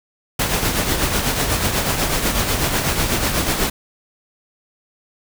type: noise with tremolo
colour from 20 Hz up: pink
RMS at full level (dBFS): -17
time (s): 0.39-3.7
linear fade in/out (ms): 5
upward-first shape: triangle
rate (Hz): 8.1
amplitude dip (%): 55
effects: none